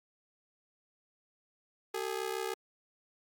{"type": "ring-modulated tone", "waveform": "sawtooth", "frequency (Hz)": 415.3, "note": "G#4", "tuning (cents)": 0, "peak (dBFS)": -27, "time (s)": [1.94, 2.54], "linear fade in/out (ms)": 5, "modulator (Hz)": 33.2, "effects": ["Opus 48 kbps"]}